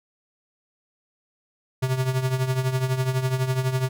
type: tone with tremolo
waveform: square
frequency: 130 Hz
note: C3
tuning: 11 cents flat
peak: -19 dBFS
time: 1.82-3.89 s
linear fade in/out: 10 ms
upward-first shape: triangle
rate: 12 Hz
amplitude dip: 75%
effects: none